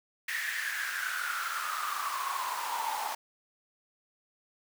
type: noise with high-pass filter sweep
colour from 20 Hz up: pink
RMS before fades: -34 dBFS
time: 0.28-3.15 s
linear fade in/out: 5 ms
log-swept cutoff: 1900 to 830 Hz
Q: 8.7
effects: none